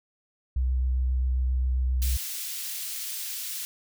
sine tone with vibrato, 63.6 Hz, C2, 48 cents flat, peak -22 dBFS, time 0.56-2.17 s, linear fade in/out 5 ms, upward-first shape triangle, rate 7.5 Hz, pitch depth 17 cents each way
white high-pass noise, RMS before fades -34 dBFS, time 2.02-3.65 s, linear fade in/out 0 ms, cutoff 2700 Hz, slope 12 dB/octave
effects none

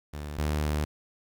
sawtooth tone pair in turn, 74 / 75.25 Hz, D2 / D2, +14 / +43 cents, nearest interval unison, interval 29 cents, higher second, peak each -31 / -22 dBFS, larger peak second, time 0.13-0.38 / 0.38-0.85 s, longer second, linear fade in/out 10 ms, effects 10-bit

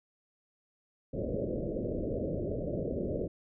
white low-pass noise, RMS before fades -34 dBFS, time 1.13-3.28 s, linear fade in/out 10 ms, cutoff 610 Hz, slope 96 dB/octave, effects none

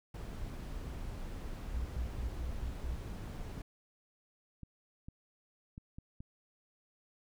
brown noise, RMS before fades -42 dBFS, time 0.14-3.62 s, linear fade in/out 5 ms
sine tone bursts, 60.7 Hz, B1, 29 cents flat, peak -34 dBFS, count 6, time 1.74-2.95 s, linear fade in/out 5 ms, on 110 ms, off 110 ms
clicks, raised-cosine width 5 ms, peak -34 dBFS, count 6, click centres 3.579 / 4.633 / 5.085 / 5.779 / 5.985 / 6.205 s
effects none

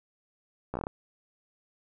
slowing click train, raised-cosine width 1 ms, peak -19 dBFS, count 7, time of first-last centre 0.74-0.869 s, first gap 14 ms, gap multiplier 1.17, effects none

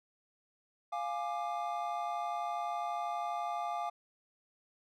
triangle chord, D diminished, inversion first, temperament equal with one note detuned, 698.5 / 830.6 / 1186.9 Hz, F5 / Ab5 / D6, 0 / 0 / +18 cents, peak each -35 / -37 / -38 dBFS, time 0.92-3.9 s, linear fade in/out 10 ms, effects none

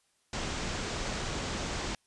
pink low-pass noise, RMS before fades -35 dBFS, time 0.33-1.95 s, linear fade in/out 2 ms, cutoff 7800 Hz, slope 48 dB/octave, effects white hiss -72 dBFS RMS until 2.06 s + resampled to 24000 Hz

